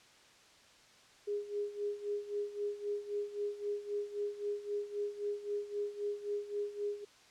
sine tone with tremolo, 411.3 Hz, G#4, 17 cents flat, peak -32 dBFS, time 1.27-7.05 s, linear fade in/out 10 ms, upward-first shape sine, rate 3.8 Hz, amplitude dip 80%, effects white hiss -61 dBFS RMS until 7.3 s + low-pass 6000 Hz 12 dB/octave

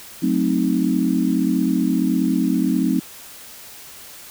sine chord, F# diminished seventh, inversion none, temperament equal, 185 / 220 / 261.6 / 311.1 Hz, F#3 / A3 / C4 / Eb4, 0 / 0 / 0 / 0 cents, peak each -22 / -23 / -20 / -22 dBFS, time 0.22-3 s, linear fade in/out 10 ms, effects white hiss -40 dBFS RMS until 4.3 s

